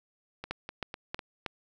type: two click trains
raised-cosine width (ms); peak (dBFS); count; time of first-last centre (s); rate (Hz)
0.3; -17 / -22; 4 / 4; 0.51-1.462 / 0.44-1.192; 3.15 / 3.99
effects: none